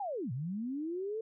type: linear two-way sweep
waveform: sine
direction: down then up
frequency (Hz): 844 to 114.4 to 453.6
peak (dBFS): -34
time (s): 0-1.21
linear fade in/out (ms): 5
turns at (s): 0.32
effects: none